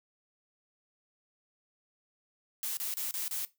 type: noise bursts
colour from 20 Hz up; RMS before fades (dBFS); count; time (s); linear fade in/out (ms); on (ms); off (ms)
blue; -35; 5; 2.63-3.45; 0; 140; 30
effects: noise-tail reverb RT60 0.2 s tail -17 dB re dry